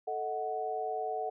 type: chord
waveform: sine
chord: D# diminished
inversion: second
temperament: equal with one note detuned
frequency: 440 / 630.2 / 740 Hz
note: A4 / D#5 / F#5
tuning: 0 / +22 / 0 cents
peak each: -37 / -40 / -34 dBFS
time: 0.07-1.3 s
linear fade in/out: 10 ms
effects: none